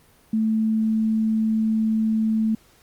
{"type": "tone", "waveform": "sine", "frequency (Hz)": 220, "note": "A3", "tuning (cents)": 0, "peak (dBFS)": -18, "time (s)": [0.33, 2.55], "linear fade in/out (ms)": 5, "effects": ["pink hiss -56 dBFS RMS until 2.82 s", "Opus 32 kbps"]}